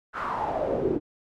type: noise with band-pass filter sweep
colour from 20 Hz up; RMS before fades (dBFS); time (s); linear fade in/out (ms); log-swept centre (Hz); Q
brown; -27; 0.13-1; 50; 1400 to 330; 5.5
effects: MP3 96 kbps